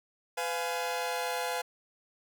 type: chord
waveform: sawtooth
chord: F diminished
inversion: second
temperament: just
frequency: 502.9 / 698.5 / 838.1 Hz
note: Cb5 / F5 / Ab5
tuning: +31 / 0 / +16 cents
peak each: -31 / -32 / -32 dBFS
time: 0.37-1.62 s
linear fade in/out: 10 ms
effects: none